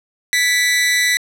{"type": "tone with amplitude modulation", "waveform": "sawtooth", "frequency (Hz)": 1975.5, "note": "B6", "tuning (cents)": 0, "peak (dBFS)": -7, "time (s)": [0.33, 1.17], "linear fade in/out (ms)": 0, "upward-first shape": "sine", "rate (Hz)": 295, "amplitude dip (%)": 60, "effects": ["low-pass 12000 Hz 12 dB/octave"]}